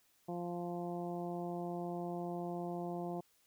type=harmonic tone; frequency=174.4 Hz; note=F3; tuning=2 cents flat; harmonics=1 / 2 / 3 / 4 / 5 / 6; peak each=-42 / -42 / -48 / -44 / -51 / -57 dBFS; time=0.28-3.21 s; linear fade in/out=10 ms; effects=white hiss -72 dBFS RMS until 3.46 s